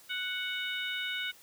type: harmonic tone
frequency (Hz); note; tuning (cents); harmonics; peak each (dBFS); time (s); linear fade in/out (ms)
740; F#5; 0; 2 / 3 / 4 / 5; -37 / -38 / -38 / -39; 0.09-1.32; 20
effects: white hiss -57 dBFS RMS until 1.42 s